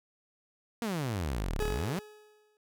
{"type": "exponential two-way sweep", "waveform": "sawtooth", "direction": "down then up", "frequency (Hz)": [242.5, 30.02, 208.9], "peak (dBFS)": -27, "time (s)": [0.82, 1.99], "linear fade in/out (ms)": 0, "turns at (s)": 1.62}
{"type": "tone with exponential decay", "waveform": "40% pulse", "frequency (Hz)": 423.7, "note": "G#4", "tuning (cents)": 35, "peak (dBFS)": -29, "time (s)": [1.6, 2.57], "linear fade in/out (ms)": 1, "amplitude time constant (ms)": 210}
{"effects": []}